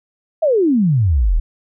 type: exponential sweep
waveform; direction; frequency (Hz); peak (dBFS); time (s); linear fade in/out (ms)
sine; down; 671 to 34.65; -11; 0.42-1.4; 10
effects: none